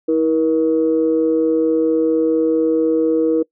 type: tone pair together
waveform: sine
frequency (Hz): 321.8 / 477.4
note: E4 / A#4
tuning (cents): -42 / +41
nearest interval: perfect fifth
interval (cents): 683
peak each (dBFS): -15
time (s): 0.08-3.43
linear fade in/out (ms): 10
effects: noise-tail reverb RT60 0.1 s tail -23 dB re dry + tanh soft clip ceiling -6 dBFS